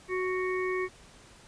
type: harmonic tone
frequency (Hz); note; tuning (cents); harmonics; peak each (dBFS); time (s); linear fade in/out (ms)
370; F#4; 0; 1 / 3 / 5 / 6; -29 / -37 / -38 / -37; 0.08-0.89; 50
effects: pink hiss -54 dBFS RMS until 1.47 s + resampled to 22050 Hz